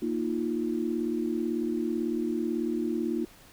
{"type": "chord", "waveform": "sine", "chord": "Bb suspended fourth", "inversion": "none", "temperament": "equal", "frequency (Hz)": [233.1, 311.1, 349.2], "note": ["Bb3", "Eb4", "F4"], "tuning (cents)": [0, 0, 0], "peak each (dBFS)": -31, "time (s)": [0.02, 3.25], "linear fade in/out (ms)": 5, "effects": ["pink hiss -54 dBFS RMS until 3.52 s"]}